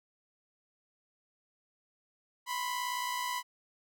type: tone pair together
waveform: sawtooth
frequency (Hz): 988 / 1046.7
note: B5 / C6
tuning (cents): 0 / 0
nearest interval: minor second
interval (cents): 100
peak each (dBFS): -30 / -36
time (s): 2.46-3.43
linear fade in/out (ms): 50
effects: none